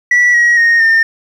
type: tone with pitch steps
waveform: sine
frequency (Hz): 1952 / 1904.1 / 1857.4 / 1811.8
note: B6 / A#6 / A#6 / A#6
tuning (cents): -21 / +36 / -7 / -50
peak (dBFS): -4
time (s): 0.11-1.03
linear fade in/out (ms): 5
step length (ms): 230
effects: tanh soft clip ceiling -5 dBFS + 7-bit